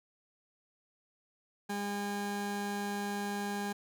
30% pulse tone pair together, 203 / 812 Hz, G#3 / G#5, -39 / -39 cents, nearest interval 2 octaves, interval 2400 cents, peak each -33 / -38 dBFS, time 1.69-3.73 s, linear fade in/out 10 ms, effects none

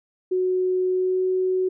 sine tone with pitch glide, 368.8 to 371.8 Hz, F#4 to F#4, -6 to +8 cents, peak -19 dBFS, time 0.31-1.69 s, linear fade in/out 10 ms, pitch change +14 cents, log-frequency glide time 0.9-1.23 s, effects none

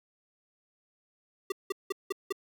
square tone bursts, 390 Hz, G4, 9 cents flat, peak -29 dBFS, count 5, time 1.5-2.325 s, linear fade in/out 5 ms, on 21 ms, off 180 ms, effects none

